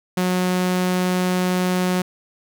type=tone; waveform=sawtooth; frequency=182.2 Hz; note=F#3; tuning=26 cents flat; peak=-14 dBFS; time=0.17-2.02 s; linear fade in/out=5 ms; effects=none